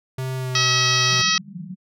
square tone with pitch glide, 130.3 to 125.93 Hz, C3 to B2, -7 to +34 cents, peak -25 dBFS, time 0.18-1.22 s, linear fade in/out 5 ms, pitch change -59 cents, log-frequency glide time 0.36-0.65 s
harmonic tone, 642 Hz, E5, 46 cents flat, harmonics 2 / 3 / 4 / 5 / 6 / 7 / 8 / 9, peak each -25 / -25 / -25 / -25 / -25 / -25 / -25 / -25 dBFS, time 0.55-1.38 s, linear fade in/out 2 ms
pink band-pass noise, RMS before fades -35 dBFS, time 1.08-1.76 s, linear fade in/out 50 ms, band 160 to 200 Hz, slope 96 dB/octave
effects none

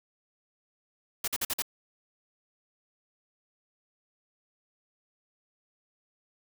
white noise bursts, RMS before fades -30 dBFS, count 5, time 1.24-1.622 s, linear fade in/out 5 ms, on 38 ms, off 48 ms, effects none

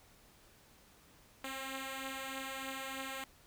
5% pulse beating tone pair, 266.5 / 269.7 Hz, C4 / C#4, +32 / -47 cents, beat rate 3.2 Hz, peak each -30 / -35 dBFS, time 1.44-3.24 s, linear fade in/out 2 ms, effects pink hiss -63 dBFS RMS until 3.46 s

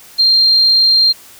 sine tone, 4186 Hz, C8, in tune, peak -7 dBFS, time 0.18-1.13 s, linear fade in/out 20 ms, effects white hiss -40 dBFS RMS until 1.39 s

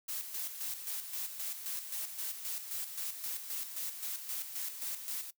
blue noise with tremolo, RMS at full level -38 dBFS, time 0.08-5.31 s, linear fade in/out 10 ms, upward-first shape square, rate 3.8 Hz, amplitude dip 55%, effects noise-tail reverb RT60 0.1 s tail -19 dB re dry

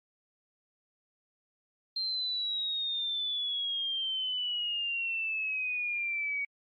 sine exponential sweep, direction down, 4174 to 2247 Hz, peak -30 dBFS, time 1.96-6.45 s, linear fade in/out 5 ms, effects AAC 32 kbps

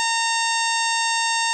harmonic tone with a mistuned harmonic, 916 Hz, A#5, 31 cents flat, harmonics 1 / 2 / 3 / 4 / 5 / 6 / 7 / 8 / 9, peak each -23 / -26 / -28 / -29 / -30 / -31 / -31 / -32 / -33 dBFS, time 0-1.53 s, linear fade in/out 0 ms, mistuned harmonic 8, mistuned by +17 cents, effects none

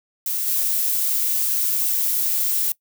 violet noise with level steps, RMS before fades -24 / -21 dBFS, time 0.26-2.72 s, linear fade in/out 2 ms, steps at 0.47 s, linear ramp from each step 10 ms, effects noise-tail reverb RT60 0.1 s tail -22 dB re dry

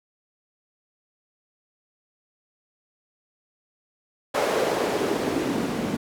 white noise with band-pass filter sweep, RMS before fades -25 dBFS, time 4.34-5.97 s, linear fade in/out 10 ms, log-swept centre 560 to 220 Hz, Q 2, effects none

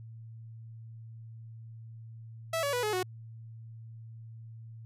sawtooth tone with pitch steps, 655 / 566.9 / 490.7 / 424.7 / 367.6 Hz, E5 / C#5 / B4 / G#4 / F#4, -11 / +39 / -11 / +39 / -11 cents, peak -25 dBFS, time 2.53-3.03 s, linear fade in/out 5 ms, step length 100 ms, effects added 113 Hz sine -44 dBFS peak until 4.85 s + resampled to 32000 Hz

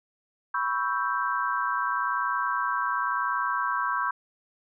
sine chord, C# half-diminished seventh, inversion third, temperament equal, 987.8 / 1108.7 / 1318.5 / 1568 Hz, B5 / C#6 / E6 / G6, 0 / 0 / 0 / 0 cents, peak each -30 / -29 / -32 / -30 dBFS, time 0.54-4.11 s, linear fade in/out 5 ms, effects none

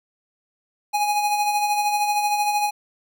square tone with tremolo, 830.6 Hz, G#5, in tune, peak -18 dBFS, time 0.93-2.71 s, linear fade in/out 20 ms, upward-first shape sine, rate 13 Hz, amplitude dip 45%, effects none

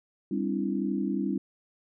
sine tone cluster, 197.8 / 258.8 / 290.1 / 333.1 Hz, G3 / C4 / D4 / E4, +16 / -19 / -21 / +18 cents, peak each -30 / -33 / -32 / -33 dBFS, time 0.31-1.38 s, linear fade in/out 5 ms, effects none

